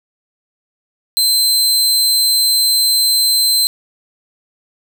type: tone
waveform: sawtooth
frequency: 4100 Hz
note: C8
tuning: 36 cents flat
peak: -8 dBFS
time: 1.17-3.67 s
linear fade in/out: 0 ms
effects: none